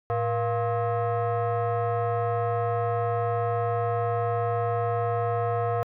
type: tone with frequency modulation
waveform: sine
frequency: 110 Hz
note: A2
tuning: in tune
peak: -22 dBFS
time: 0.1-5.83 s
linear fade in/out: 0 ms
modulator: 587 Hz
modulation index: 1.5
effects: tanh soft clip ceiling -19 dBFS